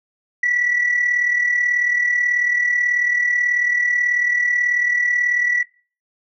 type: tone with amplitude modulation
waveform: sine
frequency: 1952 Hz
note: B6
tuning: 21 cents flat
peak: -12 dBFS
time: 0.43-5.63 s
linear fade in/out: 5 ms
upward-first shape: sine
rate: 38.3 Hz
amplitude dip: 55%
effects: noise-tail reverb RT60 0.4 s tail -22 dB re dry + tanh soft clip ceiling -10 dBFS